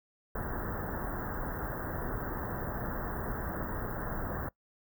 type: band-stop noise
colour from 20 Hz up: pink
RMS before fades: -36 dBFS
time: 0.35-4.49 s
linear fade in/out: 5 ms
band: 1800 to 15000 Hz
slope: 96 dB/octave
effects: noise-tail reverb RT60 0.1 s tail -22 dB re dry